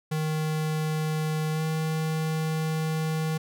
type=tone with pitch glide; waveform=square; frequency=155.8 to 158.07 Hz; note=D#3 to D#3; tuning=+3 to +28 cents; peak=-26 dBFS; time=0.11-3.38 s; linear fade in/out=10 ms; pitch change=+25 cents; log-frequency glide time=1.52-1.62 s; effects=none